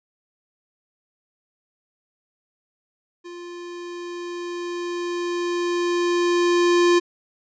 square tone with level ramp, 349.2 Hz, F4, in tune, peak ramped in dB -36 to -14 dBFS, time 3.24-7 s, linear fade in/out 20 ms, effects resampled to 16000 Hz

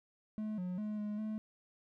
triangle tone with pitch steps, 214.7 / 180.8 / 212 / 209.3 / 215.9 Hz, A3 / F#3 / G#3 / G#3 / A3, -42 / -40 / +36 / +14 / -33 cents, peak -34 dBFS, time 0.38-1.38 s, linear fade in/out 0 ms, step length 200 ms, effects none

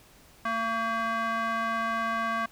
square tone with band-pass filter, 227 Hz, A#3, 46 cents flat, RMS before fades -29 dBFS, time 0.45-2.46 s, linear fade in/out 5 ms, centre 1300 Hz, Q 2.6, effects pink hiss -56 dBFS RMS until 2.51 s

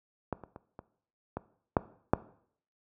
clicks, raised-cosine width 1 ms, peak -17 / -30 / -30 / -29 / -20 / -8 / -7 dBFS, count 7, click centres 0.327 / 0.437 / 0.561 / 0.791 / 1.37 / 1.768 / 2.135 s, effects noise-tail reverb RT60 0.6 s tail -18 dB re dry + high-pass 60 Hz 12 dB/octave

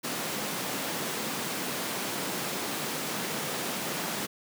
pink high-pass noise, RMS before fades -33 dBFS, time 0.03-4.27 s, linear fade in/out 20 ms, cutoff 160 Hz, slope 24 dB/octave, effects none

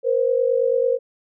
sine tone pair together, 474.2 / 523.3 Hz, A#4 / C5, +30 / 0 cents, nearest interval major second, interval 170 cents, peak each -19 dBFS, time 0.03-0.99 s, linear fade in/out 50 ms, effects none

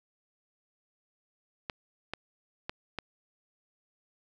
clicks, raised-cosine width 0.3 ms, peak -18 dBFS, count 4, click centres 1.698 / 2.136 / 2.695 / 2.987 s, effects none

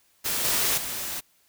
white noise with level steps, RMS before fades -27 / -24 / -32 dBFS, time 0.24-1.21 s, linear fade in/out 20 ms, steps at 0.44 / 0.77 s, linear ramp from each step 10 ms, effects white hiss -64 dBFS RMS until 1.48 s

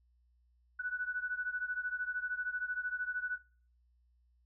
sine beating tone pair, 1479 / 1492 Hz, F#6 / F#6, -1 / +14 cents, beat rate 13 Hz, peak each -37 / -39 dBFS, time 0.79-3.38 s, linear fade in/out 10 ms, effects noise-tail reverb RT60 0.5 s tail -23 dB re dry + added 60 Hz sine -67 dBFS peak until 4.45 s

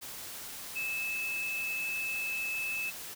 sine tone in noise, 2610 Hz, E7, 18 cents flat, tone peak -32 dBFS, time 0.75-2.91 s, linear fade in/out 20 ms, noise white, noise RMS -43 dBFS, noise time 0.01-3.15 s, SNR +8 dB, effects none

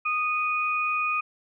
sine tone pair together, 1238 / 2476 Hz, D#6 / D#7, -9 / -9 cents, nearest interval octave, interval 1200 cents, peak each -26 dBFS, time 0.05-1.21 s, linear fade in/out 10 ms, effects none

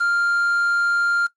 triangle tone with quantisation, 1396.9 Hz, F6, in tune, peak -15 dBFS, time 0-1.27 s, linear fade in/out 10 ms, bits 7, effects noise-tail reverb RT60 0.1 s tail -18 dB re dry + resampled to 24000 Hz

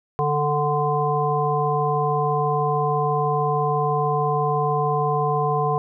harmonic tone, 147.7 Hz, D3, 10 cents sharp, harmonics 1 / 3 / 5 / 7, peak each -24 / -24 / -24 / -24 dBFS, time 0.19-5.78 s, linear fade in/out 0 ms, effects none

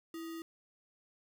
sine tone with sample-and-hold, 329.6 Hz, E4, in tune, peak -40 dBFS, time 0.14-0.42 s, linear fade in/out 2 ms, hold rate 1575 Hz, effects none

